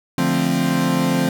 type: chord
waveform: 40% pulse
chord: D minor seventh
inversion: none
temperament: equal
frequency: 146.83 / 174.61 / 220 / 261.6 Hz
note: D3 / F3 / A3 / C4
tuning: 0 / 0 / 0 / 0 cents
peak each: -24 / -20 / -24 / -19 dBFS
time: 0.18-1.29 s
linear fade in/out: 2 ms
effects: none